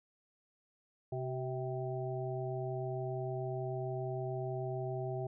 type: harmonic tone with a mistuned harmonic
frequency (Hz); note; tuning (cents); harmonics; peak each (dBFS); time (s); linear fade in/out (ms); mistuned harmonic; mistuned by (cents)
130; C3; -11; 1 / 3 / 5 / 6; -38 / -40 / -42 / -46; 1.12-5.27; 5; 3; -40
effects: none